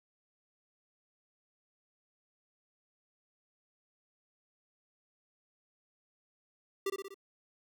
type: tone with echo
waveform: square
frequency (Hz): 392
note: G4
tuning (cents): 0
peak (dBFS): -31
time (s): 6.86-6.9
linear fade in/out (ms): 5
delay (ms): 61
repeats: 4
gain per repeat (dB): -4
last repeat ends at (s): 7.144
effects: none